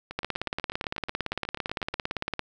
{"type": "two click trains", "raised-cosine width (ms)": 0.3, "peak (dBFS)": [-12, -20], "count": [40, 16], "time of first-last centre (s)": [[0.19, 2.393], [0.11, 1.939]], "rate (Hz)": [17.7, 8.2], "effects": []}